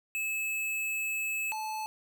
square tone pair in turn, 2600 / 867.6 Hz, E7 / A5, -24 / -25 cents, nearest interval octave + perfect fifth, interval 1901 cents, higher first, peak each -31 / -34 dBFS, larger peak first, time 0.15-1.52 / 1.52-1.86 s, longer first, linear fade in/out 0 ms, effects none

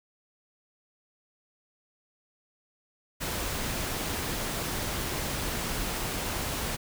pink noise, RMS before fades -32 dBFS, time 3.2-6.77 s, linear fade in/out 20 ms, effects none

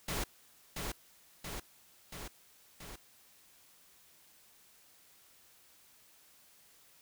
pink noise with echo, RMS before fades -36 dBFS, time 0.08-0.24 s, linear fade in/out 5 ms, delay 680 ms, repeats 4, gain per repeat -3 dB, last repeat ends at 2.96 s, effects white hiss -63 dBFS RMS until 7.01 s

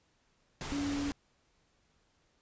sine tone in noise, 284.5 Hz, C#4, 45 cents sharp, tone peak -32 dBFS, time 0.72-1.11 s, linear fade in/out 0 ms, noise pink, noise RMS -40 dBFS, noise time 0.61-1.12 s, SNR +5 dB, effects pink hiss -72 dBFS RMS until 2.41 s + resampled to 16000 Hz

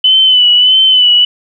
sine tone with vibrato, 3009 Hz, F#7, 28 cents sharp, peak -4 dBFS, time 0.04-1.25 s, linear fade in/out 5 ms, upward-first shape sine, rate 1.6 Hz, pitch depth 44 cents each way, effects none

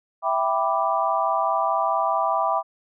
sine chord, E minor seventh, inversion none, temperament equal, 659.3 / 784 / 987.8 / 1174.7 Hz, E5 / G5 / B5 / D6, 0 / 0 / 0 / 0 cents, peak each -25 dBFS, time 0.22-2.63 s, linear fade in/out 50 ms, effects none

